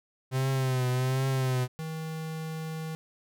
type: tone with vibrato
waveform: 45% pulse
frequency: 129.8 Hz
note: C3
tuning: 13 cents flat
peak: -25 dBFS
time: 0.31-1.68 s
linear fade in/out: 50 ms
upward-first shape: triangle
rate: 1.3 Hz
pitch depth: 60 cents each way
type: tone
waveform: square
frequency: 159.3 Hz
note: D#3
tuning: 41 cents sharp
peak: -34 dBFS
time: 1.79-2.95 s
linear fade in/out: 0 ms
effects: none